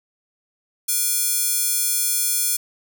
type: tone with high-pass filter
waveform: square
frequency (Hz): 480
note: B4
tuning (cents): -49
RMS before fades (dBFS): -21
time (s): 0.88-2.57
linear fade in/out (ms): 10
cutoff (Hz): 8800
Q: 0.86
effects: none